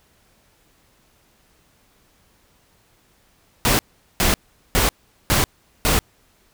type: noise bursts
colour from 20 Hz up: pink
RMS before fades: -17 dBFS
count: 5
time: 3.65-5.99 s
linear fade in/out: 0 ms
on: 140 ms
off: 410 ms
effects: pink hiss -59 dBFS RMS until 6.53 s